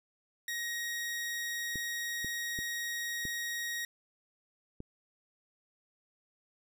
sawtooth tone, 1884 Hz, A#6, 18 cents sharp, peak -31 dBFS, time 0.48-3.85 s, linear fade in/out 2 ms
clicks, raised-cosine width 3 ms, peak -29 dBFS, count 5, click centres 1.757 / 2.246 / 2.589 / 3.253 / 4.804 s
effects none

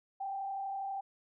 sine tone with frequency modulation, 784 Hz, G5, in tune, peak -35 dBFS, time 0.2-1.01 s, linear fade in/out 10 ms, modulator 32.3 Hz, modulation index 0.56, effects none

